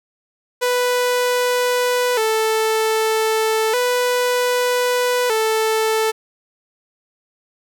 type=tone with vibrato; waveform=sawtooth; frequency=466.5 Hz; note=A#4; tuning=1 cent sharp; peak=-12 dBFS; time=0.61-6.12 s; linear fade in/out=20 ms; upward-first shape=square; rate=0.32 Hz; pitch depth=100 cents each way; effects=none